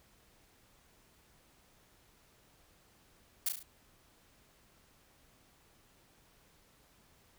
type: noise with echo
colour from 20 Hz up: blue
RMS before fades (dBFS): -31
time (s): 3.46-3.49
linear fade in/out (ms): 5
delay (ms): 35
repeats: 4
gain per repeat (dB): -5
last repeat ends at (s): 3.63
effects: pink hiss -66 dBFS RMS until 7.38 s